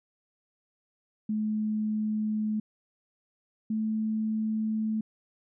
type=tone pair in turn; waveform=sine; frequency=214.6 / 218.1 Hz; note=A3 / A3; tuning=-43 / -15 cents; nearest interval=unison; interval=28 cents; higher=second; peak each=-26 dBFS; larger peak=neither; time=1.29-2.6 / 3.7-5.01 s; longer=neither; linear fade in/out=5 ms; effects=none